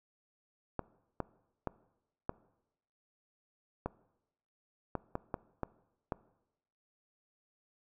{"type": "clicks", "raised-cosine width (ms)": 1, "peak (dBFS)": -20, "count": 10, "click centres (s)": [0.793, 1.203, 1.673, 2.294, 3.86, 4.953, 5.154, 5.342, 5.633, 6.122], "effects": ["noise-tail reverb RT60 0.9 s tail -20 dB re dry"]}